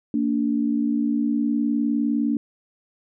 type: tone pair together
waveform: sine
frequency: 229.8 / 289.5 Hz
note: A#3 / D4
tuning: -25 / -25 cents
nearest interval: major third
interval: 400 cents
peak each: -22 dBFS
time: 0.14-2.37 s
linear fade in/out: 2 ms
effects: none